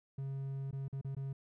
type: tone with dropouts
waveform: triangle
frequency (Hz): 136.2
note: C#3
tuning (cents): -30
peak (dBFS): -35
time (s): 0.18-1.33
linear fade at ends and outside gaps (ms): 5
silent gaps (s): 0.711-0.728 / 0.882-0.927 / 1.013-1.046 / 1.15-1.166
effects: none